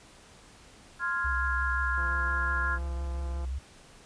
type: chord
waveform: sine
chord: F minor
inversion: second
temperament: equal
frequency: 1046.5 / 1396.9 / 1661.2 Hz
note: C6 / F6 / Ab6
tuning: 0 / 0 / 0 cents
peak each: -34 / -30 / -32 dBFS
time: 0.99-2.79 s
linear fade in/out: 50 ms
type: tone with vibrato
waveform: sine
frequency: 66 Hz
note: C2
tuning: 16 cents sharp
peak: -30 dBFS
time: 1.24-3.59 s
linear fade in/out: 10 ms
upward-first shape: triangle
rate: 5.7 Hz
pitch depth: 68 cents each way
type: click train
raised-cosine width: 1 ms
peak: -33 dBFS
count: 252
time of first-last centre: 1.98-3.448 s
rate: 171 Hz
effects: pink hiss -54 dBFS RMS until 4.05 s + resampled to 22050 Hz